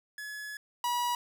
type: tone pair in turn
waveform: 45% pulse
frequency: 1700 / 968.8 Hz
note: G#6 / B5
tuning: +40 / -34 cents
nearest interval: minor seventh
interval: 974 cents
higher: first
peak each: -38 / -28 dBFS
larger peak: second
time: 0.18-0.57 / 0.84-1.15 s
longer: first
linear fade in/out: 2 ms
effects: none